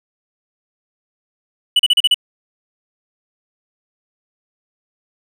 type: tone bursts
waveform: triangle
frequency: 2960 Hz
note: F#7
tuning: in tune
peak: -7 dBFS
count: 6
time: 1.76-2.144 s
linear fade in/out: 5 ms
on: 34 ms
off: 36 ms
effects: none